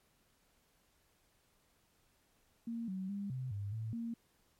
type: tone with pitch steps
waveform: sine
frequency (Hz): 231.4 / 188.7 / 200.7 / 128.8 / 101 / 111.1 / 231.5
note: A#3 / F#3 / G3 / C3 / G#2 / A2 / A#3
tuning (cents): -13 / +34 / +41 / -27 / -48 / +17 / -12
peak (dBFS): -37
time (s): 2.67-4.14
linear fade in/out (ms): 5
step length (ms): 210
effects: pink hiss -73 dBFS RMS until 4.59 s + MP3 64 kbps